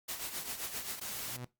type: noise with tremolo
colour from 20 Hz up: white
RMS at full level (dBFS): -37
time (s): 0.08-1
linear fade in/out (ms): 10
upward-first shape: triangle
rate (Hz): 7.6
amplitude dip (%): 70
type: noise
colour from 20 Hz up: white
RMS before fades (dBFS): -40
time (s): 1.01-1.37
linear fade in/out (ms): 10
type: tone with exponential growth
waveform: sawtooth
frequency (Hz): 123.47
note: B2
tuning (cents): 0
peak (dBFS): -35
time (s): 1.01-1.45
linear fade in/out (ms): 5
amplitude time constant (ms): 94
effects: noise-tail reverb RT60 0.2 s tail -18 dB re dry + Opus 48 kbps